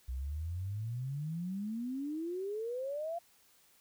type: exponential sweep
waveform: sine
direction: up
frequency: 61.1 to 698.5 Hz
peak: -35 dBFS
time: 0.08-3.19 s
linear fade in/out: 10 ms
effects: white hiss -66 dBFS RMS until 3.8 s